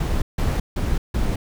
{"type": "noise bursts", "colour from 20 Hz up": "brown", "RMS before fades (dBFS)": -21, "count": 4, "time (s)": [0, 1.36], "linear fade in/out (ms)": 5, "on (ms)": 220, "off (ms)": 160, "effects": []}